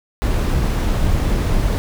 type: noise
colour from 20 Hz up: brown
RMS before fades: -17 dBFS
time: 0.22-1.78 s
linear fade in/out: 0 ms
effects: none